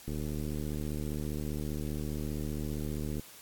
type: click train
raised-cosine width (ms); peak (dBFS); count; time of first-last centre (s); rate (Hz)
3; -24; 235; 0.08-3.196; 75.1
effects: white hiss -52 dBFS RMS until 3.41 s + AAC 64 kbps